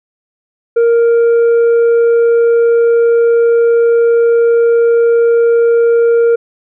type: tone with tanh clipping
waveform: triangle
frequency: 466.2 Hz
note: A#4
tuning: in tune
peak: -7 dBFS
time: 0.76-6.36 s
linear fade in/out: 10 ms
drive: 8 dB
effects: none